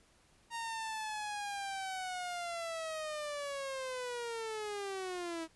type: linear sweep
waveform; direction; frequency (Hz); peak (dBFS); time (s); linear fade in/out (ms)
sawtooth; down; 932.3 to 320; -34; 0.5-5.48; 50
effects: pink hiss -67 dBFS RMS until 5.55 s + resampled to 24000 Hz